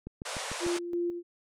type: click train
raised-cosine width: 3 ms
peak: -26 dBFS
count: 5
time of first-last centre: 0.07-0.665 s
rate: 6.72 Hz
type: band-pass noise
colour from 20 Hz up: pink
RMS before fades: -37 dBFS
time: 0.25-0.79 s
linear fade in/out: 10 ms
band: 470 to 9900 Hz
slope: 48 dB/octave
type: tone with tremolo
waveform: sine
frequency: 346.8 Hz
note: F4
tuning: 12 cents flat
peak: -27 dBFS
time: 0.6-1.23 s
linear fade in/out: 50 ms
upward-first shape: square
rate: 3 Hz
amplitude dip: 55%
effects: none